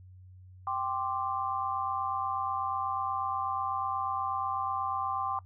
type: chord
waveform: sine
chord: G suspended fourth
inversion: none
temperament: equal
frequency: 784 / 1046.5 / 1174.7 Hz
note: G5 / C6 / D6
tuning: 0 / 0 / 0 cents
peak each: -34 dBFS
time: 0.67-5.39 s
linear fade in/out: 2 ms
effects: noise-tail reverb RT60 0.1 s tail -20 dB re dry + added 92 Hz sine -49 dBFS peak until 5.45 s